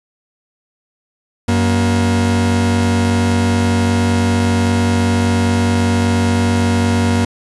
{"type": "tone pair together", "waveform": "40% pulse", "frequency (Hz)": [93.9, 236.6], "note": ["F#2", "A#3"], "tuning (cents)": [26, 26], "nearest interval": "octave + major third", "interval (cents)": 1600, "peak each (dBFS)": -14, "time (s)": [1.48, 7.25], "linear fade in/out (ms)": 5, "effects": ["resampled to 24000 Hz"]}